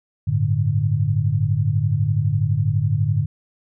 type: chord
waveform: sine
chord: G suspended second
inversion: none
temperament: equal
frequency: 98 / 110 / 146.83 Hz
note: G2 / A2 / D3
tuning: 0 / 0 / 0 cents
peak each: -22 / -20 / -21 dBFS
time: 0.27-3.26 s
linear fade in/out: 10 ms
effects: none